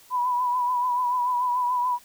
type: tone with vibrato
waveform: sine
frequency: 987.8 Hz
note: B5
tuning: in tune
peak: -21 dBFS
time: 0.1-1.99 s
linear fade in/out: 50 ms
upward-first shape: triangle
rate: 6.9 Hz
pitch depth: 50 cents each way
effects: white hiss -53 dBFS RMS until 2.04 s